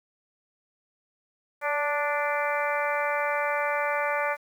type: harmonic tone with a mistuned harmonic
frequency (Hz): 293.3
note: D4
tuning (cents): -2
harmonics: 2 / 3 / 4 / 5 / 6 / 7 / 8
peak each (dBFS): -29 / -31 / -32 / -33 / -34 / -34 / -35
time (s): 1.61-4.37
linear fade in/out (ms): 50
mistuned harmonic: 2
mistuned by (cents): -24
effects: 9-bit